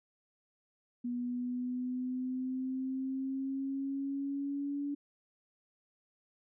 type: exponential sweep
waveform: sine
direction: up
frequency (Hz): 242.6 to 286.5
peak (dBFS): -33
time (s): 1.04-4.95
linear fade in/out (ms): 10
effects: none